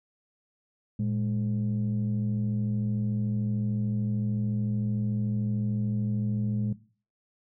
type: tone pair together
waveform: sine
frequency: 114 / 207.5 Hz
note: A#2 / G#3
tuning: -38 / -1 cents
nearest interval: minor seventh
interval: 1037 cents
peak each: -27 dBFS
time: 0.99-6.73 s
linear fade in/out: 5 ms
effects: noise-tail reverb RT60 0.4 s tail -17 dB re dry + tanh soft clip ceiling -21 dBFS